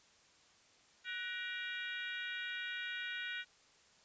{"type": "harmonic tone with a mistuned harmonic", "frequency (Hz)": 472.4, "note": "A#4", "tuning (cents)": 23, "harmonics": [3, 4, 5, 6, 7, 8], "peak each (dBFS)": [-43, -45, -47, -49, -50, -51], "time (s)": [1.04, 3.45], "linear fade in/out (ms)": 50, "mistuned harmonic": 3, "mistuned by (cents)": 77, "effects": ["white hiss -66 dBFS RMS until 4.04 s", "resampled to 16000 Hz"]}